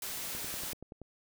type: noise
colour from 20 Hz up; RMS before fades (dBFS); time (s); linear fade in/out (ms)
white; -39; 0.02-0.73; 2
type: click train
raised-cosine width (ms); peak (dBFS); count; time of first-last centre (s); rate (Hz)
2; -32; 8; 0.35-1.017; 10.5
effects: none